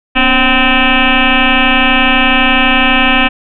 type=tone with frequency modulation; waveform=sine; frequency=1289 Hz; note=E6; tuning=39 cents flat; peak=-6 dBFS; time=0.15-3.29 s; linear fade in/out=20 ms; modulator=261 Hz; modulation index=6.3; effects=none